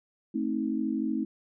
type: chord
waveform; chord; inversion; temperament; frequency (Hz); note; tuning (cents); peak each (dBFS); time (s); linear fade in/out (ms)
sine; A diminished; none; just; 220 / 264 / 316.8; A3 / C4 / Eb4; 0 / +16 / +31; -31; 0.34-1.25; 10
effects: none